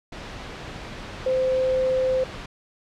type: tone in noise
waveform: sine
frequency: 518 Hz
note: C5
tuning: 17 cents flat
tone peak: -19 dBFS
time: 1.26-2.24 s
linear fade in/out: 5 ms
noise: pink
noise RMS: -36 dBFS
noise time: 0.12-2.46 s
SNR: +14 dB
effects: low-pass 4000 Hz 12 dB/octave